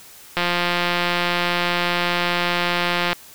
click train, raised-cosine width 0.3 ms, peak -4 dBFS, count 484, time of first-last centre 0.37-3.13 s, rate 175 Hz, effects white hiss -44 dBFS RMS until 3.34 s

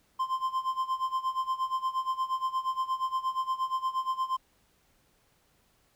triangle tone with tremolo, 1044 Hz, C6, 4 cents flat, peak -23 dBFS, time 0.19-4.37 s, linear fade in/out 10 ms, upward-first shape sine, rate 8.5 Hz, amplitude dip 85%, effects pink hiss -68 dBFS RMS until 5.95 s

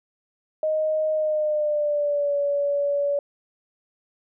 sine tone with pitch glide, 622.3 to 570.7 Hz, D#5 to D5, 0 to -50 cents, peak -20 dBFS, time 0.63-3.19 s, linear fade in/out 2 ms, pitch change -150 cents, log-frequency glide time 1.13-2.36 s, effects none

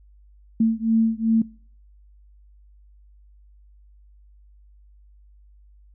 sine beating tone pair, 223.4 / 226 Hz, A3 / A3, +27 / +47 cents, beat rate 2.6 Hz, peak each -20 dBFS, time 0.6-1.42 s, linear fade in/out 5 ms, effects noise-tail reverb RT60 0.5 s tail -24 dB re dry + added 50 Hz sine -49 dBFS peak until 5.94 s

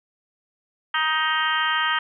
harmonic tone, 313.3 Hz, D#4, 12 cents sharp, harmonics 3 / 4 / 5 / 6 / 7 / 8 / 9 / 10, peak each -28 / -25 / -26 / -26 / -36 / -38 / -32 / -28 dBFS, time 0.94-1.99 s, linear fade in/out 5 ms, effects none

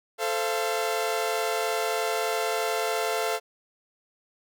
sawtooth chord, F major, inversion first, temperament equal with one note detuned, 440 / 523.3 / 685.7 Hz, A4 / C5 / F5, 0 / 0 / -32 cents, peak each -25 / -28 / -25 dBFS, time 0.18-3.4 s, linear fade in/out 50 ms, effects none

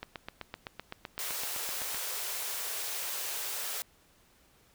click train, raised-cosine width 0.3 ms, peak -22 dBFS, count 16, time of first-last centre 0.03-1.946 s, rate 7.83 Hz
white high-pass noise, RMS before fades -36 dBFS, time 1.19-3.82 s, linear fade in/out 0 ms, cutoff 380 Hz, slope 48 dB/octave
effects pink hiss -64 dBFS RMS until 4.74 s

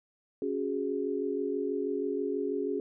sine chord, C# suspended fourth, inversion none, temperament just, 277.2 / 369.6 / 415.8 Hz, C#4 / F#4 / G#4, 0 / -2 / +2 cents, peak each -34 / -34 / -32 dBFS, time 0.42-2.8 s, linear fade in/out 2 ms, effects none

